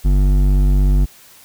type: tone with hard clipping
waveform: sine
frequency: 48.33 Hz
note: G1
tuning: 24 cents flat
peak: -12 dBFS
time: 0.04-1.06 s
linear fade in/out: 20 ms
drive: 11 dB
effects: white hiss -45 dBFS RMS until 1.44 s